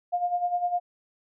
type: tone with tremolo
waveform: sine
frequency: 708 Hz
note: F5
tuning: 23 cents sharp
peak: -21 dBFS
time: 0.12-0.8 s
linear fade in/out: 20 ms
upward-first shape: sine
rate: 9.9 Hz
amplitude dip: 70%
effects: none